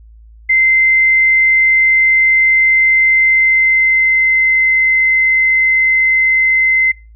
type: tone with pitch glide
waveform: sine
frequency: 2075 to 2062 Hz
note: C7 to C7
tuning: -15 to -26 cents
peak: -8 dBFS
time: 0.49-6.92 s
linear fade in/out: 10 ms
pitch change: -11 cents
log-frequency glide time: 3.25-4.72 s
effects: noise-tail reverb RT60 0.3 s tail -24 dB re dry + added 55 Hz sine -37 dBFS peak until 7.15 s